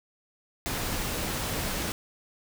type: noise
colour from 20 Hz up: pink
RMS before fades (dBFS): -31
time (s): 0.66-1.92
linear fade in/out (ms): 0
effects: none